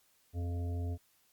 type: harmonic tone with a mistuned harmonic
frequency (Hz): 87.31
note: F2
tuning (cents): 0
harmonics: 1 / 3 / 5 / 7 / 8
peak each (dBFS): -33 / -45 / -49 / -55 / -53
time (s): 0.33-0.98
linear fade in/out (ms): 50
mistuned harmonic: 5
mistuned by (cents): -25
effects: white hiss -70 dBFS RMS until 1.32 s + Opus 48 kbps